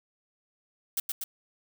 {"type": "noise with echo", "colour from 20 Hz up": "blue", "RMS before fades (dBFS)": -28, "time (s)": [0.97, 1], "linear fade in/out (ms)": 5, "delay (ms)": 120, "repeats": 2, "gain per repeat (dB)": -3, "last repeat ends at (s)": 1.24, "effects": []}